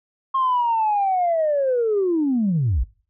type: linear sweep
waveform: sine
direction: down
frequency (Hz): 1076 to 46.25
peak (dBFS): -16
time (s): 0.34-2.84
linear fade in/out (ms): 10
effects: noise-tail reverb RT60 0.4 s tail -21 dB re dry + tanh soft clip ceiling -13 dBFS